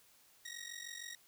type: ring-modulated tone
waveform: 15% pulse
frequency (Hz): 1888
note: A#6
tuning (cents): +22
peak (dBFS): -36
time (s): 0.45-1.15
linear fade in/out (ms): 2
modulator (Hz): 23.2
effects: white hiss -66 dBFS RMS until 1.27 s